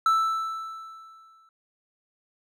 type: tone with exponential decay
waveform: triangle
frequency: 1321 Hz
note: E6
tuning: 3 cents sharp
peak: -15 dBFS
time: 0.06-1.49 s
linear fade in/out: 2 ms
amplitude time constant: 310 ms
effects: none